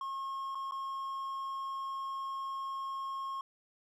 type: tone with dropouts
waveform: triangle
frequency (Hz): 1081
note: C#6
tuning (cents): -44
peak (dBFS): -34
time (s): 0.01-3.41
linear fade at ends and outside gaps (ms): 2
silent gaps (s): 0.548-0.553 / 0.711-0.72
effects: none